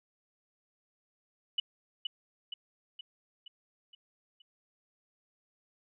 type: tone with echo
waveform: sine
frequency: 2964 Hz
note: F#7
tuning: 2 cents sharp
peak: -26 dBFS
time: 1.58-1.6 s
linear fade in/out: 5 ms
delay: 470 ms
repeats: 6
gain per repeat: -5 dB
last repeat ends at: 4.42 s
effects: none